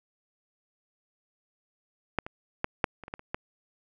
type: clicks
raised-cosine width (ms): 0.5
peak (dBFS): -10 / -23 / -11 / -7 / -27 / -27 / -19 / -30 / -15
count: 9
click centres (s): 2.187 / 2.265 / 2.644 / 2.842 / 3.037 / 3.081 / 3.139 / 3.194 / 3.345
effects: none